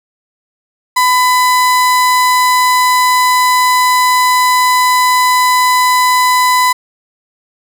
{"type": "tone", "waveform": "35% pulse", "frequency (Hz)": 1002, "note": "B5", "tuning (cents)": 25, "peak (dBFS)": -6, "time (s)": [0.96, 6.73], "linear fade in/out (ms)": 10, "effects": []}